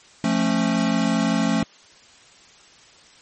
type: chord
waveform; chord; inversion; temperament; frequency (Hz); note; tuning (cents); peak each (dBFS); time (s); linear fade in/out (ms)
square; F augmented; none; equal with one note detuned; 174.61 / 220 / 272.6; F3 / A3 / C#4; 0 / 0 / -29; -25 / -22 / -24; 0.24-1.63; 2
effects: white hiss -50 dBFS RMS until 3.21 s + MP3 32 kbps